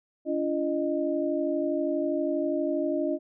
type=tone cluster; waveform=sine; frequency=286.4 / 338.8 / 616 Hz; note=D4 / E4 / D#5; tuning=-43 / +48 / -17 cents; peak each=-29 dBFS; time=0.25-3.19 s; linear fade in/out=50 ms; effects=none